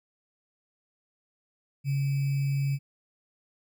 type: tone with sample-and-hold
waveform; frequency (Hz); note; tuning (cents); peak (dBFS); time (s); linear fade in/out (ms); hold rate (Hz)
sine; 138.59; C#3; 0; -24; 1.84-2.79; 50; 2450
effects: none